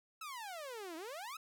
sawtooth exponential two-way sweep, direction down then up, 1335 to 310.7 to 1335 Hz, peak -40 dBFS, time 0.21-1.37 s, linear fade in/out 5 ms, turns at 0.96 s, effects none

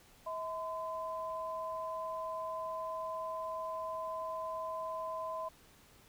sine tone pair together, 643 / 1019.9 Hz, E5 / C6, -43 / -45 cents, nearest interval minor sixth, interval 798 cents, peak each -40 / -39 dBFS, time 0.26-5.49 s, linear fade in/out 10 ms, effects pink hiss -62 dBFS RMS until 6.08 s

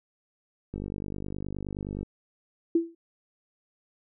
click train, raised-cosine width 3 ms, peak -22 dBFS, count 65, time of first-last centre 0.74-2.03 s, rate 49.6 Hz
sine tone with exponential decay, 333.9 Hz, E4, 22 cents sharp, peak -16 dBFS, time 2.75-2.95 s, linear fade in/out 5 ms, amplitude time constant 42 ms
effects none

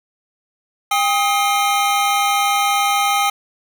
square tone cluster, 803 / 1259 / 2124 / 3102 Hz, G5 / D#6 / C7 / G7, +41 / +20 / +25 / -19 cents, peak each -18 / -20 / -25 / -27 dBFS, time 0.91-3.3 s, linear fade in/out 5 ms, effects none

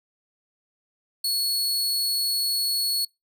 sawtooth tone, 4376 Hz, C#8, 23 cents flat, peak -20 dBFS, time 1.24-3.05 s, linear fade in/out 5 ms, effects noise-tail reverb RT60 0.2 s tail -25 dB re dry

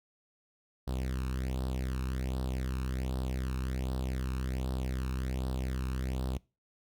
sawtooth tone with flanger, 64.5 Hz, C2, 24 cents flat, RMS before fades -34 dBFS, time 0.87-6.38 s, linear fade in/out 10 ms, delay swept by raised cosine 0.22 to 0.76 ms, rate 1.3 Hz, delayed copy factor +0.75, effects noise-tail reverb RT60 0.3 s tail -23 dB re dry

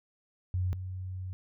sine tone pair in turn, 91.4 / 92.78 Hz, F#2 / F#2, -21 / +5 cents, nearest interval unison, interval 26 cents, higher second, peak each -27 / -35 dBFS, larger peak first, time 0.54-0.73 / 0.73-1.33 s, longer second, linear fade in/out 0 ms, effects none

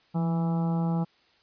harmonic tone with a mistuned harmonic, 164.81 Hz, E3, in tune, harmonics 1 / 2 / 3 / 4 / 5 / 6 / 7 / 8, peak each -24 / -38 / -40 / -42 / -37 / -46 / -48 / -47 dBFS, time 0.14-1.05 s, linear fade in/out 20 ms, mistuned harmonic 1, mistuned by +44 cents, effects white hiss -63 dBFS RMS until 1.42 s + resampled to 11025 Hz

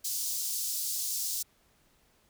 pink high-pass noise, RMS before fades -33 dBFS, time 0.04-1.43 s, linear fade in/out 10 ms, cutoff 5000 Hz, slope 24 dB/octave, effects pink hiss -67 dBFS RMS until 2.29 s

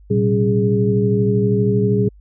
sine tone cluster, 115.8 / 128.4 / 191.7 / 274.1 / 413.3 Hz, A#2 / C3 / G3 / C#4 / G#4, -11 / -32 / -38 / -19 / -8 cents, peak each -18 / -25 / -18 / -27 / -18 dBFS, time 0.1-2.09 s, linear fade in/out 10 ms, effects added 50 Hz sine -42 dBFS peak until 2.2 s

